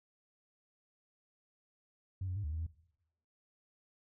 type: tone with pitch steps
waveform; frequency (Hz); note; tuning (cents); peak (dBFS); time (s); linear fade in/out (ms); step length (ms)
sine; 94.2 / 91 / 102.4 / 74.5 / 79.6 / 82; F#2 / F#2 / G#2 / D2 / D#2 / E2; +32 / -28 / -24 / +25 / +40 / -9; -34; 2.21-2.666; 5; 76
effects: noise-tail reverb RT60 0.8 s tail -19 dB re dry + tanh soft clip ceiling -31 dBFS